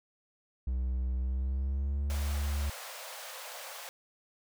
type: tone with pitch glide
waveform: triangle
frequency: 63.2 to 71.76 Hz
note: B1 to D2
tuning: +41 to -40 cents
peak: -27 dBFS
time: 0.67-2.7 s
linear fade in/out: 5 ms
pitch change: +219 cents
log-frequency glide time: 1.19-2.13 s
type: high-pass noise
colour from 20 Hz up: pink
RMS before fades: -44 dBFS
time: 2.1-3.89 s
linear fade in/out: 0 ms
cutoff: 490 Hz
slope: 96 dB/octave
effects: none